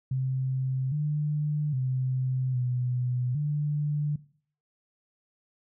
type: tone with pitch steps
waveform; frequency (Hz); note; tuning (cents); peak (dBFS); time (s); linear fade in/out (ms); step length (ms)
sine; 131.2 / 149.4 / 129.5 / 124.7 / 147.9; C3 / D3 / C3 / B2 / D3; +5 / +30 / -17 / +17 / +13; -25; 0.11-4.16; 5; 810
effects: noise-tail reverb RT60 0.5 s tail -19 dB re dry